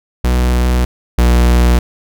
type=tone pair in turn; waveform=45% pulse; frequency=61.5 / 60.06 Hz; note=B1 / B1; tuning=-7 / -48 cents; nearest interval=unison; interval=41 cents; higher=first; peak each=-10 / -7 dBFS; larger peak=second; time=0.24-0.85 / 1.18-1.79 s; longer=neither; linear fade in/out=5 ms; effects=none